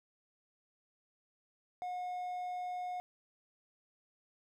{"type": "tone", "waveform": "triangle", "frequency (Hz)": 723, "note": "F#5", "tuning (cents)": -40, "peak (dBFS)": -35, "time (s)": [1.82, 3], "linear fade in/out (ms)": 0, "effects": []}